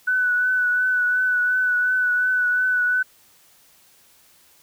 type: tone with vibrato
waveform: sine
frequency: 1490 Hz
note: F#6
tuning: 12 cents sharp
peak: -17 dBFS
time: 0.07-3.03 s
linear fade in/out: 10 ms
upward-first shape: triangle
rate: 2.8 Hz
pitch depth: 28 cents each way
effects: white hiss -55 dBFS RMS until 4.62 s